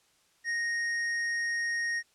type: tone with hard clipping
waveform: sine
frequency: 1864.7 Hz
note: A#6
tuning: in tune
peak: -30 dBFS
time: 0.44-2.03 s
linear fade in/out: 50 ms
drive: 8 dB
effects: white hiss -67 dBFS RMS until 2.14 s + low-pass 9000 Hz 12 dB/octave